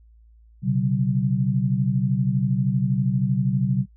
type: tone cluster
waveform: sine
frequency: 126.6 / 139.2 / 190 Hz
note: B2 / C#3 / F#3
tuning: +43 / +8 / +46 cents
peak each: -23 dBFS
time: 0.62-3.86 s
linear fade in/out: 50 ms
effects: noise-tail reverb RT60 0.1 s tail -23 dB re dry + added 56 Hz sine -49 dBFS peak until 3.96 s